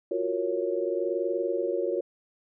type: chord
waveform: sine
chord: Gb major seventh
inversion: third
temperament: equal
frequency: 349.2 / 370 / 466.2 / 554.4 Hz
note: F4 / Gb4 / Bb4 / Db5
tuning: 0 / 0 / 0 / 0 cents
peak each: -31 dBFS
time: 0.11-2.01 s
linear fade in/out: 5 ms
effects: none